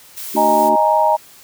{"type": "noise", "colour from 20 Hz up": "blue", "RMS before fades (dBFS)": -29, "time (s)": [0.16, 0.7], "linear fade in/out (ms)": 20}
{"type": "harmonic tone", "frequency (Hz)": 74.9, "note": "D2", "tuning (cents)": 35, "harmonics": [3, 4, 5], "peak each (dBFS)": [-23, -23, -23], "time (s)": [0.34, 0.76], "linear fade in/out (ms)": 10}
{"type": "chord", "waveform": "sine", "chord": "D# suspended fourth", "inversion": "none", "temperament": "just", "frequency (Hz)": [622.3, 829.7, 933.4], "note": ["D#5", "G#5", "A#5"], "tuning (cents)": [0, -2, 2], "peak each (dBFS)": [-16, -17, -14], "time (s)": [0.36, 1.17], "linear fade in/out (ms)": 20}
{"effects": ["white hiss -44 dBFS RMS until 1.43 s"]}